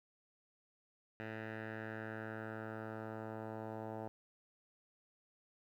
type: tone with low-pass filter sweep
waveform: 10% pulse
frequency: 110 Hz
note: A2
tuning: in tune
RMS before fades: -45 dBFS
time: 1.2-4.08 s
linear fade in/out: 0 ms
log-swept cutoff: 2100 to 900 Hz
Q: 2.9
effects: 12-bit